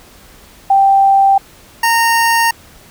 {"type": "tone pair in turn", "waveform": ["sine", "25% pulse"], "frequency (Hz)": [784, 921.9], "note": ["G5", "A#5"], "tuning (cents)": [0, -19], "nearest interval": "minor third", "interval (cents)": 281, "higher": "second", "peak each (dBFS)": -6, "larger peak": "neither", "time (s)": [[0.7, 1.38], [1.83, 2.51]], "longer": "neither", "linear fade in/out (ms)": 5, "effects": ["pink hiss -42 dBFS RMS until 2.9 s"]}